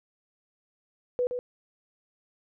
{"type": "tone with echo", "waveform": "sine", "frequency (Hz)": 493.9, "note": "B4", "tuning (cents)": 0, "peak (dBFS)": -23, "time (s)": [1.19, 1.27], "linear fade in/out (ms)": 0, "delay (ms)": 120, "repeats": 1, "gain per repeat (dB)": -6, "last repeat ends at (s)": 1.39, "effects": []}